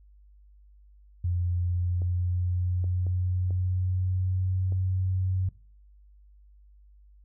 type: tone with pitch glide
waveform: sine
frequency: 88.2 to 93.23 Hz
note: F2 to F#2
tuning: +18 to +14 cents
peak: -24 dBFS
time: 1.24-5.49 s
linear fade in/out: 5 ms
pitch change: +96 cents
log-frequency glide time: 1.57-4.64 s
type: clicks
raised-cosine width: 2 ms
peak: -30 dBFS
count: 5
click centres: 2.019 / 2.842 / 3.067 / 3.507 / 4.723 s
effects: noise-tail reverb RT60 0.4 s tail -18 dB re dry + added 50 Hz sine -52 dBFS peak until 7.24 s